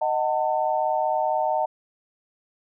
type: chord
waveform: sine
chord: D# diminished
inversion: none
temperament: just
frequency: 622.3 / 746.7 / 896 Hz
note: D#5 / F#5 / A5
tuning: 0 / +16 / +31 cents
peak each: -25 dBFS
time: 0.01-1.66 s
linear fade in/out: 10 ms
effects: none